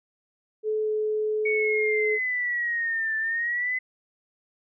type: tone with pitch glide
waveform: sine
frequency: 431.3 to 428.8 Hz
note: A4 to A4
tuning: -35 to -45 cents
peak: -23 dBFS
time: 0.63-2.19 s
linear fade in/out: 50 ms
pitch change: -10 cents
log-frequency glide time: 0.83-0.9 s
type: linear two-way sweep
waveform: sine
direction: down then up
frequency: 2237 to 1760 to 2035 Hz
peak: -24 dBFS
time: 1.45-3.79 s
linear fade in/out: 10 ms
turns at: 3.17 s
effects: none